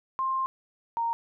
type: tone pair in turn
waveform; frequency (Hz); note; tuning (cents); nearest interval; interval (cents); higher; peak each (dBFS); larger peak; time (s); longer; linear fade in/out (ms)
sine; 1056 / 927; C6 / A#5; +16 / -10; major second; 226; first; -25 / -25; neither; 0.19-0.46 / 0.97-1.13; first; 0
effects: none